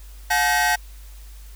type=tone cluster; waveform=45% pulse; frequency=721 / 860 / 1547 / 1887 Hz; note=F#5 / A5 / G6 / A#6; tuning=-45 / -40 / -23 / +21 cents; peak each=-23 dBFS; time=0.3-0.76 s; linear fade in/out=10 ms; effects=added 50 Hz sine -38 dBFS peak until 1.55 s + white hiss -51 dBFS RMS until 1.55 s